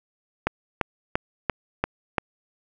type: click train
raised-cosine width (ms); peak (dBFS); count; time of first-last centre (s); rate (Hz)
0.5; -6; 6; 0.47-2.182; 2.92
effects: none